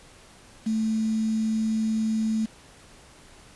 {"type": "tone with quantisation", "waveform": "sine", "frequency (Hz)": 220, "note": "A3", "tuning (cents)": 0, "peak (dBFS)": -22, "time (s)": [0.66, 2.46], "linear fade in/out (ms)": 10, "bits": 7, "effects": ["pink hiss -51 dBFS RMS until 3.55 s", "resampled to 24000 Hz"]}